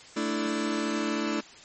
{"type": "chord", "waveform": "sawtooth", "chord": "A suspended fourth", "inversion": "none", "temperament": "just", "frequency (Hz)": [220, 293.3, 330], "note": ["A3", "D4", "E4"], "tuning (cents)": [0, -2, 2], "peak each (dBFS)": -27, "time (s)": [0.16, 1.41], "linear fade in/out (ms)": 10, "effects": ["white hiss -49 dBFS RMS until 1.64 s", "MP3 32 kbps"]}